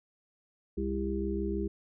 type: harmonic tone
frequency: 66.4 Hz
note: C2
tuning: 26 cents sharp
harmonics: 1 / 3 / 5 / 6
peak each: -35 / -35 / -35 / -35 dBFS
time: 0.77-1.68 s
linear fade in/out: 10 ms
effects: none